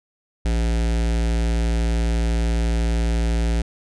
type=tone with notch filter; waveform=square; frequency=57 Hz; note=A#1; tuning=38 cents flat; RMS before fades=-20 dBFS; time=0.45-3.62 s; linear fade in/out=5 ms; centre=1100 Hz; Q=2; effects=resampled to 22050 Hz